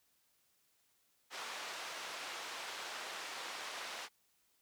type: band-pass noise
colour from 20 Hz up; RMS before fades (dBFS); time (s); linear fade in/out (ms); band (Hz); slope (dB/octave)
pink; -45; 1.3-4.09; 50; 760 to 5700; 12
effects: white hiss -75 dBFS RMS until 4.61 s